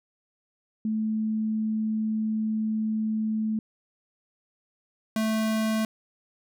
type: tone pair in turn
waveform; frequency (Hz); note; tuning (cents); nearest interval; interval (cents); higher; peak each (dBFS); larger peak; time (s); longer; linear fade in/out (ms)
sine / square; 217.9 / 219.5; A3 / A3; -17 / -4; unison; 13; second; -24; neither; 0.85-3.59 / 5.16-5.85; first; 2
effects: none